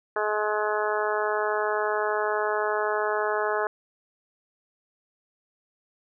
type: harmonic tone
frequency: 211.8 Hz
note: G#3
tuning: 34 cents sharp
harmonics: 2 / 3 / 4 / 5 / 6 / 7 / 8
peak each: -28 / -30 / -31 / -32 / -33 / -33 / -34 dBFS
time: 0.16-3.67 s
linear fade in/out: 2 ms
effects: none